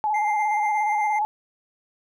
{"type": "tone with vibrato", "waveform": "sine", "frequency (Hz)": 845, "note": "G#5", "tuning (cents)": 30, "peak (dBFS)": -20, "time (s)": [0.04, 1.25], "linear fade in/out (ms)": 0, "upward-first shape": "square", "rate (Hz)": 17, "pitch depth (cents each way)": 37}
{"type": "tone with tremolo", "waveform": "triangle", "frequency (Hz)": 2093, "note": "C7", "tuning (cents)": 0, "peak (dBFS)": -25, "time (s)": [0.14, 1.19], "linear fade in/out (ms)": 5, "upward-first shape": "triangle", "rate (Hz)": 8.1, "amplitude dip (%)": 55}
{"effects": []}